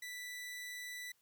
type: tone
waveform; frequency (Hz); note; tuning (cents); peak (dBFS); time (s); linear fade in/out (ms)
sawtooth; 1975.5; B6; 0; -40; 0.02-1.12; 5
effects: white hiss -75 dBFS RMS until 1.21 s